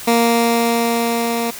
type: tone with level ramp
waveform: 15% pulse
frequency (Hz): 233.1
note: A#3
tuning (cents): 0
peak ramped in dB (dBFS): -5 to -12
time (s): 0.07-1.51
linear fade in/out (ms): 10
effects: white hiss -32 dBFS RMS until 1.59 s